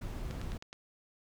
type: noise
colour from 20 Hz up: brown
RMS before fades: -39 dBFS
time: 0.01-0.58 s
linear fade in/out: 10 ms
type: click train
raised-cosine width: 0.2 ms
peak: -28 dBFS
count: 5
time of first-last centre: 0.31-0.729 s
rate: 9.54 Hz
effects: none